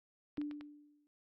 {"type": "clicks", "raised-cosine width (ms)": 0.3, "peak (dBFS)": -36, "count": 4, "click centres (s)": [0.373, 0.415, 0.512, 0.61]}
{"type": "tone with exponential decay", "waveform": "sine", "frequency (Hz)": 294.5, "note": "D4", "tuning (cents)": 5, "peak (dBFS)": -33, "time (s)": [0.38, 1.07], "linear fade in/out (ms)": 0, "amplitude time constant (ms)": 150}
{"effects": ["noise-tail reverb RT60 0.3 s tail -26 dB re dry", "Opus 48 kbps"]}